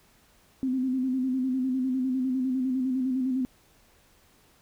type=tone with vibrato; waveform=sine; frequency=258.4 Hz; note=C4; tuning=21 cents flat; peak=-24 dBFS; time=0.63-3.45 s; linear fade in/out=0 ms; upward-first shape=square; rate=9.9 Hz; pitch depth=41 cents each way; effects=pink hiss -61 dBFS RMS until 4.61 s